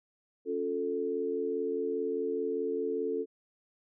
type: chord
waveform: sine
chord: Db augmented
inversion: none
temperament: equal with one note detuned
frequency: 277.2 / 355.1 / 440 Hz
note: Db4 / F4 / A4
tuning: 0 / +29 / 0 cents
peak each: -37 / -36 / -31 dBFS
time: 0.45-3.26 s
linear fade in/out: 50 ms
effects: none